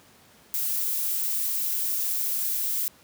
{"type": "noise", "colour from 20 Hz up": "violet", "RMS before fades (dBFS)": -27, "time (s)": [0.54, 2.88], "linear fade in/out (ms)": 0, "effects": ["pink hiss -55 dBFS RMS until 3.03 s", "high-pass 100 Hz 12 dB/octave"]}